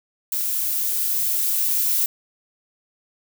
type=noise with level ramp; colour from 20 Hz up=violet; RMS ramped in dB=-24 to -20 dBFS; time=0.32-2.06 s; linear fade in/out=2 ms; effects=none